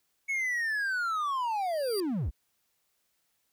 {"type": "linear sweep", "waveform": "triangle", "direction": "down", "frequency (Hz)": [2217, 38.96], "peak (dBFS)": -26, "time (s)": [0.28, 2.31], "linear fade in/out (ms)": 20}
{"type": "tone with exponential growth", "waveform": "sawtooth", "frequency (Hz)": 4732, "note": "D8", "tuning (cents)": 12, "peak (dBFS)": -30, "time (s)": [1.31, 2], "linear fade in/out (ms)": 0, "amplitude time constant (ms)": 150}
{"effects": ["white hiss -75 dBFS RMS until 3.52 s"]}